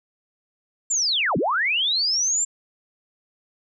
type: linear two-way sweep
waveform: sine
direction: down then up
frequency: 7459 to 128.8 to 7459 Hz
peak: -19 dBFS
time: 0.9-2.45 s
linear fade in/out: 10 ms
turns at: 1.37 s
effects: none

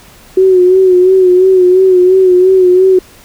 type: tone with vibrato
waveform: sine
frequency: 370 Hz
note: F#4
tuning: in tune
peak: -3 dBFS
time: 0.37-2.99 s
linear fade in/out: 5 ms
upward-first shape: sine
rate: 2.9 Hz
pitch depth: 49 cents each way
effects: pink hiss -39 dBFS RMS until 3.24 s

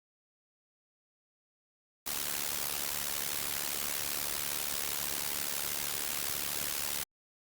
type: noise with amplitude modulation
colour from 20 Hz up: white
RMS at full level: -31 dBFS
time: 2.06-7.04 s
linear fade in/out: 10 ms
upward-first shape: sine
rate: 72.5 Hz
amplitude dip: 85%
effects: Opus 48 kbps

